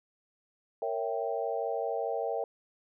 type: chord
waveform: sine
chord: A# diminished seventh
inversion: none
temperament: equal with one note detuned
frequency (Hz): 461.6 / 554.4 / 659.3 / 784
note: A#4 / C#5 / E5 / G5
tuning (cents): -17 / 0 / 0 / 0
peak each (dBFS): -34 / -36 / -35 / -36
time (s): 0.82-2.44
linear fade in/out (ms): 2
effects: none